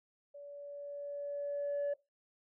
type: tone with level ramp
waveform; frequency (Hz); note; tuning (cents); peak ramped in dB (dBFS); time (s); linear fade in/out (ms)
sine; 573; D5; -43; -47 to -29; 0.34-1.94; 10
effects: noise-tail reverb RT60 0.2 s tail -19 dB re dry + tanh soft clip ceiling -30 dBFS